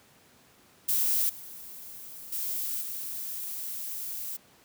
violet noise with level steps, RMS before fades -26 / -44 / -32 / -36 dBFS, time 0.88-4.37 s, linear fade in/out 10 ms, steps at 1.29 / 2.32 / 2.81 s, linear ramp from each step 5 ms, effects pink hiss -59 dBFS RMS until 4.64 s + high-pass 100 Hz 12 dB/octave

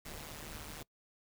pink noise with amplitude modulation, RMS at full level -43 dBFS, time 0.05-0.83 s, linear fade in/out 5 ms, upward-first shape sine, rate 152 Hz, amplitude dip 80%, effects noise-tail reverb RT60 0.1 s tail -23 dB re dry

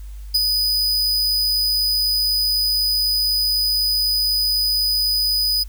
45% pulse tone with ADSR envelope, 4978 Hz, D#8, in tune, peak -12 dBFS, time 0.34-5.64 s, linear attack 11 ms, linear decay 31 ms, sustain -4 dB, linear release 16 ms, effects added 50 Hz sine -31 dBFS peak until 5.68 s + white hiss -53 dBFS RMS until 5.68 s

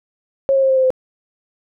sine tone with pitch steps, 544 / 538.4 / 532.8 / 527.3 / 521.8 / 516.4 Hz, C#5 / C5 / C5 / C5 / C5 / C5, -33 / +49 / +31 / +13 / -5 / -23 cents, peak -11 dBFS, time 0.49-0.904 s, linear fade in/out 0 ms, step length 69 ms, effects none

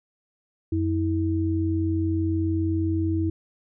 sine tone pair together, 90.49 / 323.4 Hz, F#2 / E4, -38 / -33 cents, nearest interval octave + minor seventh, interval 2205 cents, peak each -24 dBFS, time 0.72-3.3 s, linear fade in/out 5 ms, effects none

